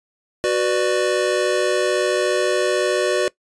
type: chord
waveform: square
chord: B minor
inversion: second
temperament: just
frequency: 370.4 / 493.9 / 592.7 Hz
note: F#4 / B4 / D5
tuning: +2 / 0 / +16 cents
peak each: -21 / -23 / -22 dBFS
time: 0.44-3.28 s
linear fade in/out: 0 ms
effects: noise-tail reverb RT60 0.1 s tail -20 dB re dry + resampled to 22050 Hz